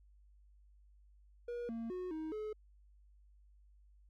triangle tone with pitch steps, 479.2 / 229.2 / 365 / 315 / 428 Hz, A#4 / A#3 / F#4 / D#4 / A4, +48 / -29 / -24 / +21 / -48 cents, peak -37 dBFS, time 1.48-2.53 s, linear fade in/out 5 ms, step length 210 ms, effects added 50 Hz sine -61 dBFS peak until 4.09 s

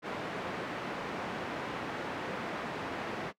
pink band-pass noise, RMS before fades -38 dBFS, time 0.02-3.33 s, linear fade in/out 50 ms, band 210 to 2100 Hz, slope 12 dB/octave, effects noise-tail reverb RT60 0.1 s tail -21 dB re dry

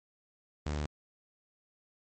sawtooth tone, 74.4 Hz, D2, 23 cents sharp, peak -28 dBFS, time 0.66-0.86 s, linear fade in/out 5 ms, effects MP3 32 kbps

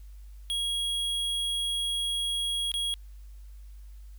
square tone with dropouts, 3300 Hz, G#7, 12 cents flat, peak -28 dBFS, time 0.5-2.94 s, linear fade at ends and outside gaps 0 ms, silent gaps 2.717-2.74 s, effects added 50 Hz sine -43 dBFS peak until 4.18 s + white hiss -66 dBFS RMS until 4.18 s

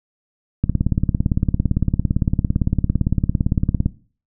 click train, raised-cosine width 5 ms, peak -4 dBFS, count 58, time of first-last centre 0.64-3.86 s, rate 17.7 Hz, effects noise-tail reverb RT60 0.4 s tail -18 dB re dry

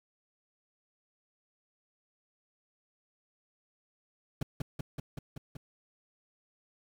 brown noise with echo, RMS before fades -31 dBFS, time 4.41-4.43 s, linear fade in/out 5 ms, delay 190 ms, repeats 6, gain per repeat -2 dB, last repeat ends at 5.57 s, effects none

